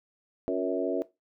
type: harmonic tone with a mistuned harmonic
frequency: 92.9 Hz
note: F#2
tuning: 7 cents sharp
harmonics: 3 / 4 / 5 / 6 / 7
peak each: -32 / -31 / -32 / -34 / -33 dBFS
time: 0.48-1.02 s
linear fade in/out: 0 ms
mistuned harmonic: 4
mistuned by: -60 cents
effects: noise-tail reverb RT60 0.2 s tail -17 dB re dry